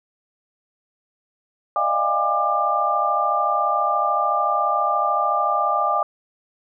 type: tone cluster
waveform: sine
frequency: 592 / 626 / 699 / 810 / 1192 Hz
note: D5 / D#5 / F5 / G#5 / D6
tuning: +14 / +10 / +1 / -43 / +25 cents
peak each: -29 / -28 / -25 / -24 / -20 dBFS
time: 1.76-6.03 s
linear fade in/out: 2 ms
effects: none